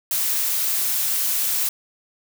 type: noise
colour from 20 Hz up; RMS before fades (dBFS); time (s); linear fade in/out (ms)
blue; -22; 0.11-1.69; 2
effects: none